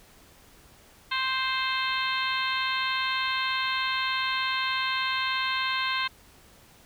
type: harmonic tone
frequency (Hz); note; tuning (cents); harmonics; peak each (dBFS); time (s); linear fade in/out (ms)
523.3; C5; 0; 2 / 3 / 4 / 5 / 6 / 7 / 8; -30 / -32 / -33 / -34 / -35 / -35 / -36; 1.11-6.08; 10
effects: pink hiss -55 dBFS RMS until 6.85 s